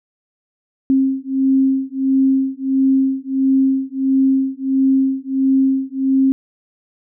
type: beating tone pair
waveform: sine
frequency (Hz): 266.4 / 267.9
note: C4 / C4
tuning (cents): +31 / +41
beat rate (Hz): 1.5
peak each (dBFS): -16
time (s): 0.9-6.32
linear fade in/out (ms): 0
effects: none